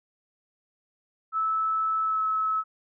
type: tone with pitch glide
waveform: sine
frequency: 1307 to 1295 Hz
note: E6 to E6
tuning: -15 to -31 cents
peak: -23 dBFS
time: 1.32-2.64 s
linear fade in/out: 50 ms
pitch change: -16 cents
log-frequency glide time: 2.03-2.22 s
effects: none